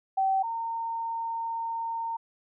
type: tone pair in turn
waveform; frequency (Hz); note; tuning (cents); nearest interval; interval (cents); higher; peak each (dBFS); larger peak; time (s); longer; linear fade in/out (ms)
sine; 770 / 915.7; G5 / A#5; -31 / -31; minor third; 300; second; -22 / -29; first; 0.17-0.43 / 0.43-2.17; second; 10
effects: none